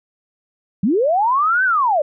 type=linear two-way sweep; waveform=sine; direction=up then down; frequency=169.2 to 1568 to 554 Hz; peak=-13 dBFS; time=0.83-2.02 s; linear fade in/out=5 ms; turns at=1.64 s; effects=none